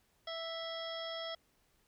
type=harmonic tone; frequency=659 Hz; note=E5; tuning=1 cent flat; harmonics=1 / 2 / 3 / 5 / 6 / 7 / 8; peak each=-42 / -48 / -49 / -44 / -57 / -58 / -49 dBFS; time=0.27-1.35 s; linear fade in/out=5 ms; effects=pink hiss -73 dBFS RMS until 1.87 s